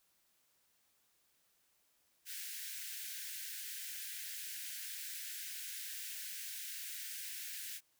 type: high-pass noise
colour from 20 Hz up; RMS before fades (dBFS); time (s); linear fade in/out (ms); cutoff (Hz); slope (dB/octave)
white; -45; 2.25-7.81; 50; 1500; 96
effects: white hiss -75 dBFS RMS until 7.99 s